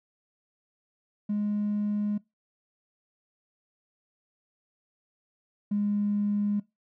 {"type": "tone pair in turn", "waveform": "triangle", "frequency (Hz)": [207.7, 205.6], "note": ["G#3", "G#3"], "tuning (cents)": [0, -17], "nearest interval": "unison", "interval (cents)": 17, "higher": "first", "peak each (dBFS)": [-22, -20], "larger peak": "second", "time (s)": [[1.29, 2.18], [5.71, 6.6]], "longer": "neither", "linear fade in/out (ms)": 10, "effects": ["noise-tail reverb RT60 0.2 s tail -24 dB re dry", "tanh soft clip ceiling -22 dBFS"]}